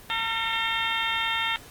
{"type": "harmonic tone with a mistuned harmonic", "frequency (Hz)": 454.2, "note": "A#4", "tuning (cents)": -45, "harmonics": [2, 3, 4, 5, 6, 7, 8], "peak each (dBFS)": [-32, -32, -32, -32, -32, -32, -32], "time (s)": [0.1, 1.56], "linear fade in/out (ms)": 0, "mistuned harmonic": 5, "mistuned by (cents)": -79, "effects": ["pink hiss -47 dBFS RMS until 1.7 s", "Opus 24 kbps"]}